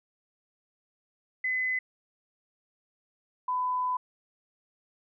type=tone pair in turn; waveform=sine; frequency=2025 / 1002.6 Hz; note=B6 / B5; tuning=+43 / +26 cents; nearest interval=octave; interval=1217 cents; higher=first; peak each=-26 / -26 dBFS; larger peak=neither; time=1.44-1.79 / 3.48-3.97 s; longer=second; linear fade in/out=5 ms; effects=none